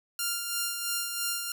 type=tone with tremolo; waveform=5% pulse; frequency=1396.9 Hz; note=F6; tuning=in tune; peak=-16 dBFS; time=0.19-1.52 s; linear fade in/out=2 ms; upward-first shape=sine; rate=3 Hz; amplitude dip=45%; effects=none